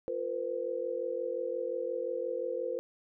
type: chord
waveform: sine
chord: F suspended fourth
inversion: none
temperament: equal with one note detuned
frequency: 349.2 / 466.2 / 511.9 Hz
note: F4 / Bb4 / C5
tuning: 0 / 0 / -38 cents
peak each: -40 / -36 / -34 dBFS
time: 0.08-2.79 s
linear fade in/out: 0 ms
effects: none